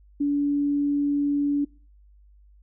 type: tone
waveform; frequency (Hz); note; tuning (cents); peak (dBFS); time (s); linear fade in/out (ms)
sine; 286.9; D4; -40; -20; 0.2-1.65; 10
effects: noise-tail reverb RT60 0.4 s tail -24 dB re dry + added 50 Hz sine -51 dBFS peak until 2.62 s